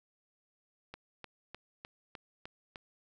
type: click train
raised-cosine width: 0.3 ms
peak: -28 dBFS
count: 7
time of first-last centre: 0.94-2.758 s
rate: 3.3 Hz
effects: none